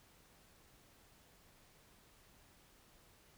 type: silence
effects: pink hiss -66 dBFS RMS until 3.37 s